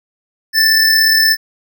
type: tone pair together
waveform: square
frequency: 1771 / 5276 Hz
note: A6 / E8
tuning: +11 / +1 cents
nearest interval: octave + perfect fifth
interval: 1890 cents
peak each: -12 dBFS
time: 0.53-1.37 s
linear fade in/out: 50 ms
effects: none